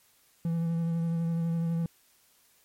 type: tone with vibrato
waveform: triangle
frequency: 166.7 Hz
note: E3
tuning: 20 cents sharp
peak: -24 dBFS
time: 0.45-1.86 s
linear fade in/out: 2 ms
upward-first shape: sine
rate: 12 Hz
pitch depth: 18 cents each way
effects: white hiss -64 dBFS RMS until 2.64 s + MP3 64 kbps